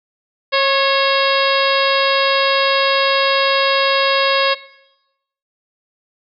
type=harmonic tone with a mistuned harmonic; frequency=545 Hz; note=C#5; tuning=29 cents flat; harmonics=1 / 2 / 3 / 4 / 5 / 6 / 7 / 8 / 9; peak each=-16 / -19 / -21 / -22 / -23 / -24 / -24 / -25 / -26 dBFS; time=0.52-4.55 s; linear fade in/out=20 ms; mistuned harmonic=3; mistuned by=+34 cents; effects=noise-tail reverb RT60 0.9 s tail -19 dB re dry